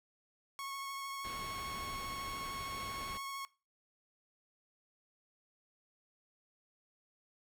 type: tone with vibrato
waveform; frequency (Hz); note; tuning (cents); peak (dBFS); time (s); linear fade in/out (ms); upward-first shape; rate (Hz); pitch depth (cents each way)
sawtooth; 1099; C#6; -15; -37; 0.59-3.45; 0; triangle; 13; 17
type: low-pass noise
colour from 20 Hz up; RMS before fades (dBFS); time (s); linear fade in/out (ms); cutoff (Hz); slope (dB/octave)
pink; -48; 1.24-3.18; 10; 4600; 24
effects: noise-tail reverb RT60 0.3 s tail -20 dB re dry